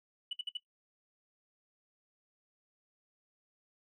sine tone bursts, 2960 Hz, F#7, in tune, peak -33 dBFS, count 4, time 0.31-0.572 s, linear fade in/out 5 ms, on 22 ms, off 58 ms, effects noise-tail reverb RT60 0.1 s tail -17 dB re dry + tanh soft clip ceiling -31 dBFS

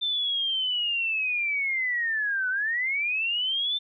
sine linear two-way sweep, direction down then up, 3575 to 1480 to 3575 Hz, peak -24 dBFS, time 0.01-3.79 s, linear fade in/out 20 ms, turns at 2.49 s, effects none

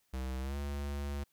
square tone with pitch glide, 64.9 to 71.18 Hz, C2 to C#2, -13 to +46 cents, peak -36 dBFS, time 0.13-1.24 s, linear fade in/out 10 ms, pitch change +159 cents, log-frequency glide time 0.4-0.57 s, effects white hiss -75 dBFS RMS until 1.32 s

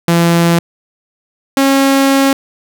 sawtooth tone pair in turn, 169.6 / 272.7 Hz, E3 / C#4, +50 / -28 cents, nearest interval minor sixth, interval 822 cents, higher second, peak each -4 dBFS, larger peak neither, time 0.08-0.59 / 1.57-2.33 s, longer second, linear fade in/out 2 ms, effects none

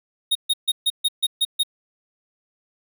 square tone bursts, 3729 Hz, A#7, in tune, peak -17 dBFS, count 8, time 0.31-1.634 s, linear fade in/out 10 ms, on 43 ms, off 140 ms, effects none

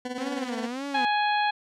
20% pulse tone with tremolo, 249.9 Hz, B3, 21 cents sharp, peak -23 dBFS, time 0.05-0.67 s, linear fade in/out 2 ms, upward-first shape triangle, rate 19 Hz, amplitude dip 80%
sawtooth tone with vibrato, 252.2 Hz, B3, 36 cents sharp, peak -27 dBFS, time 0.18-1.05 s, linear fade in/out 2 ms, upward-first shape sine, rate 1.8 Hz, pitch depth 200 cents each way
harmonic tone, 834 Hz, G#5, 7 cents sharp, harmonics 1 / 2 / 3 / 4 / 5, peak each -23 / -29 / -33 / -35 / -37 dBFS, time 0.94-1.51 s, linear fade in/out 10 ms
effects low-pass 7000 Hz 12 dB/octave

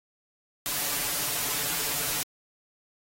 white noise with comb filter, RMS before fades -29 dBFS, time 0.66-2.23 s, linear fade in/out 0 ms, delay 6.9 ms, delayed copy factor +0.75, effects AAC 48 kbps

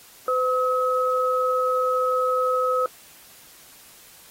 sine tone pair together, 508.5 / 1280 Hz, C5 / D#6, -50 / +49 cents, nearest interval octave + major third, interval 1599 cents, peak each -22 / -22 dBFS, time 0.28-2.86 s, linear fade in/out 2 ms, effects white hiss -49 dBFS RMS until 4.3 s + AAC 48 kbps

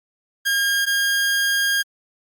sawtooth tone pair in turn, 1620 / 1620 Hz, G#6 / G#6, -43 / -43 cents, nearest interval unison, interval 0 cents, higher neither, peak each -14 dBFS, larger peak neither, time 0.45-0.86 / 0.86-1.83 s, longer second, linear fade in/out 20 ms, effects Opus 48 kbps

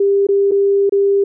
sine tone with dropouts, 398 Hz, G4, 26 cents sharp, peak -10 dBFS, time 0-1.24 s, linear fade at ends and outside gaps 5 ms, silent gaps 0.269-0.287 / 0.512-0.517 / 0.895-0.922 s, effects none

